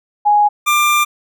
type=tone pair in turn; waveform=sine / 25% pulse; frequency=830.6 / 1190 Hz; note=G#5 / D6; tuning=0 / +22 cents; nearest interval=tritone; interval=622 cents; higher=second; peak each=-8 / -7 dBFS; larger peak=second; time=0.25-0.49 / 0.66-1.05 s; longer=second; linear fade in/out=20 ms; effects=none